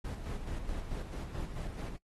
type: noise with tremolo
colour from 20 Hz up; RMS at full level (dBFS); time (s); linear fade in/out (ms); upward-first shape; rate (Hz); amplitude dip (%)
brown; -37; 0.04-1.97; 10; square; 4.6; 45
effects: noise-tail reverb RT60 0.1 s tail -20 dB re dry + AAC 32 kbps